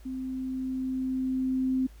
sine tone with level ramp, 260 Hz, C4, 11 cents flat, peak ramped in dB -32 to -23 dBFS, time 0.05-1.87 s, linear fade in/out 10 ms, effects added 53 Hz sine -47 dBFS peak until 2 s + pink hiss -60 dBFS RMS until 2 s

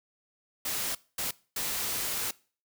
white noise bursts at uneven times, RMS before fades -32 dBFS, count 3, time 0.65-0.95 / 1.18-1.31 / 1.56-2.31 s, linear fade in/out 5 ms, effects noise-tail reverb RT60 0.4 s tail -22 dB re dry

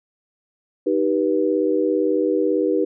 sine chord, Eb augmented, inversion none, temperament just, 311.1 / 388.9 / 486.1 Hz, Eb4 / G4 / B4, 0 / -14 / -28 cents, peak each -21 dBFS, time 0.86-2.85 s, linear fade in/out 10 ms, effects none

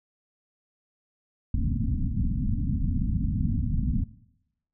pink low-pass noise, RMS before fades -26 dBFS, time 1.54-4.04 s, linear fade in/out 5 ms, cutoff 270 Hz, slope 96 dB/octave, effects noise-tail reverb RT60 0.8 s tail -17 dB re dry

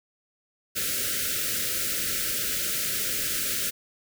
white band-stop noise, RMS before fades -28 dBFS, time 0.75-3.71 s, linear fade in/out 20 ms, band 600 to 1300 Hz, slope 96 dB/octave, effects none

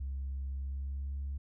sine tone with pitch glide, 67.6 to 69.5 Hz, C#2 to C#2, -43 to +5 cents, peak -33 dBFS, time 0-1.38 s, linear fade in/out 10 ms, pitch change +48 cents, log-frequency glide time 0.54-1.21 s, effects tanh soft clip ceiling -32 dBFS

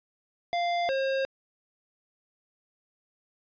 square tone pair in turn, 695 / 536.5 Hz, F5 / C5, -9 / +43 cents, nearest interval major third, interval 448 cents, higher first, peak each -26 dBFS, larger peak neither, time 0.53-0.89 / 0.89-1.25 s, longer neither, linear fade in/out 0 ms, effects resampled to 11025 Hz + 11-bit

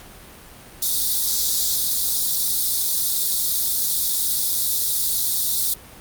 white high-pass noise, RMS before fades -21 dBFS, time 0.82-5.74 s, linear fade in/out 5 ms, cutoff 3500 Hz, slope 96 dB/octave, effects pink hiss -43 dBFS RMS until 6 s + Opus 48 kbps

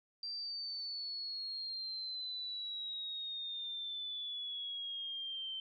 sine exponential sweep, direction down, 4716 to 3100 Hz, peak -39 dBFS, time 0.23-5.6 s, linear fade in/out 2 ms, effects none

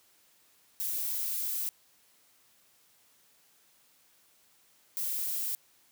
violet noise bursts at uneven times, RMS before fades -33 dBFS, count 2, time 0.8-1.69 / 4.97-5.55 s, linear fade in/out 0 ms, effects white hiss -65 dBFS RMS until 5.91 s + high-pass 80 Hz 12 dB/octave

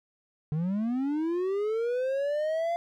triangle linear sweep, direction up, 146.83 to 692 Hz, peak -24 dBFS, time 0.52-2.76 s, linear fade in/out 0 ms, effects none

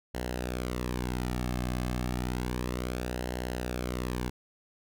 sawtooth tone with flanger, 61.74 Hz, B1, in tune, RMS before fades -33 dBFS, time 0.14-4.3 s, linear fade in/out 10 ms, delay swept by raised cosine 0.83 to 2.13 ms, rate 0.31 Hz, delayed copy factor -0.6, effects none

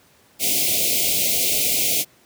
white band-stop noise, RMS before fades -20 dBFS, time 0.39-2.05 s, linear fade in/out 50 ms, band 730 to 2100 Hz, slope 96 dB/octave, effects pink hiss -55 dBFS RMS until 2.25 s + high-pass 100 Hz 12 dB/octave

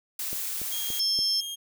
blue noise, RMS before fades -32 dBFS, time 0.19-1 s, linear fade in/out 5 ms
click train, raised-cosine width 2 ms, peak -27 dBFS, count 4, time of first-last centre 0.33-1.19 s, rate 3.49 Hz
sawtooth tone with pitch glide, 3249 to 3228 Hz, G#7 to G#7, -39 to -50 cents, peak -30 dBFS, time 0.71-1.56 s, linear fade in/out 20 ms, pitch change -11 cents, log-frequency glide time 1.09-1.39 s
sine tone, 5300 Hz, E8, 9 cents sharp, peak -23 dBFS, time 0.99-1.41 s, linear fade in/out 10 ms
effects none

